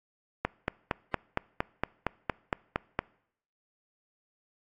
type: click train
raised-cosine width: 0.5 ms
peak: -11 dBFS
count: 12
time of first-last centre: 0.45-2.99 s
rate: 4.33 Hz
effects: noise-tail reverb RT60 0.7 s tail -24 dB re dry + AAC 48 kbps